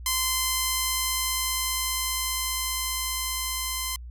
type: tone with level ramp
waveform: 5% pulse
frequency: 1035 Hz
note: C6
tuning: 19 cents flat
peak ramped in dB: -11 to -16 dBFS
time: 0.06-3.96 s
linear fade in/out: 2 ms
effects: added 60 Hz sine -37 dBFS peak until 4.1 s